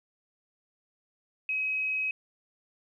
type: tone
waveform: sine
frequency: 2543 Hz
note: D#7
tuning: 37 cents sharp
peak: -27 dBFS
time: 1.49-2.11 s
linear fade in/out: 2 ms
effects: 11-bit